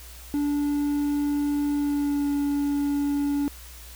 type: tone with pitch glide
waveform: triangle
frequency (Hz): 290 to 286.3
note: D4 to D4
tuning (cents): -22 to -44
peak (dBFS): -20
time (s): 0.34-3.48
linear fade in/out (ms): 0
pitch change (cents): -22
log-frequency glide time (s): 1.71-2.31
effects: added 60 Hz sine -43 dBFS peak until 3.95 s + white hiss -46 dBFS RMS until 3.95 s